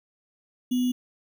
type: tone with sample-and-hold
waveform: sine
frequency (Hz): 249.6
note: B3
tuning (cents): +19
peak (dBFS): -21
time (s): 0.71-0.92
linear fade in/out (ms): 10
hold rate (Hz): 3150
effects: none